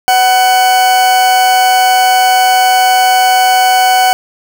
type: tone with amplitude modulation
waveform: 40% pulse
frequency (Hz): 748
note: F#5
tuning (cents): +19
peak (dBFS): -4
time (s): 0.08-4.13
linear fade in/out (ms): 0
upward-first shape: sine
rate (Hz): 241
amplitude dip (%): 30
effects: none